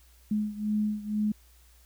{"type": "beating tone pair", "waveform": "sine", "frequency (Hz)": [210.7, 212.8], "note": ["G#3", "G#3"], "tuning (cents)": [25, 42], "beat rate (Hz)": 2.1, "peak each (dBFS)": [-28, -31], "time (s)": [0.31, 1.32], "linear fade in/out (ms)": 5, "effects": ["added 60 Hz sine -56 dBFS peak until 1.85 s", "white hiss -62 dBFS RMS until 1.85 s"]}